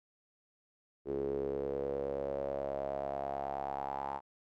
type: tone with band-pass filter sweep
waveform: sawtooth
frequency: 69.3 Hz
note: C#2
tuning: in tune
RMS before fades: -37 dBFS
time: 1.05-4.21 s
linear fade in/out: 50 ms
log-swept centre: 390 to 880 Hz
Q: 6.7
effects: none